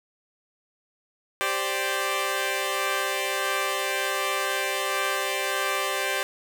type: chord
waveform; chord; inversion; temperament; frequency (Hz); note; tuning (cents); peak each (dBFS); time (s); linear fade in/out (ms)
10% pulse; G suspended fourth; none; equal; 392 / 523.3 / 587.3; G4 / C5 / D5; 0 / 0 / 0; -21; 1.41-6.23; 0
effects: none